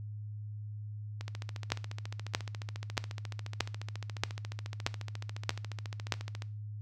two click trains, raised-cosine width 0.2 ms, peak -10 / -24 dBFS, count 8 / 75, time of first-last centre 1.72-6.123 / 1.21-6.421 s, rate 1.59 / 14.2 Hz, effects noise-tail reverb RT60 0.4 s tail -20 dB re dry + added 105 Hz sine -39 dBFS peak until 6.81 s

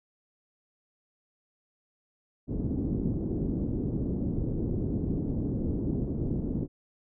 white low-pass noise, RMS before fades -30 dBFS, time 2.47-6.68 s, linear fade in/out 50 ms, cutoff 320 Hz, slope 24 dB/octave, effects none

